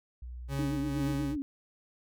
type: tone with pitch glide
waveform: sine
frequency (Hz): 61.1 to 60.47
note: B1 to B1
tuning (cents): -18 to -36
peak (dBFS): -39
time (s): 0.22-1.37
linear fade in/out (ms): 5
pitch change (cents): -18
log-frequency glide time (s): 0.41-0.64
type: tone with tremolo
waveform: 40% pulse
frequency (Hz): 138.2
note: C#3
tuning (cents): -5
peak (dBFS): -30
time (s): 0.48-1.36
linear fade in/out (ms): 50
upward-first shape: triangle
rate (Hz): 2.1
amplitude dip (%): 50
type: tone with vibrato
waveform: sine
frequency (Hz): 289.5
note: D4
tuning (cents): -25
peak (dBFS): -31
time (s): 0.59-1.42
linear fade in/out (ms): 0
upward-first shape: sine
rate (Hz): 8.3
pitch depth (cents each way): 98
effects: none